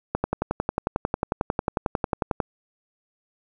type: click train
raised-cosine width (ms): 1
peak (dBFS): -8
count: 26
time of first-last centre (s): 0.15-2.402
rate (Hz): 11.1
effects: none